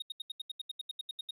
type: tone bursts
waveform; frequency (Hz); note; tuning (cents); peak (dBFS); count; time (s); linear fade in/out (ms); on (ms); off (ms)
triangle; 3729; A#7; 0; -34; 14; 0-1.309; 5; 22; 77
effects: none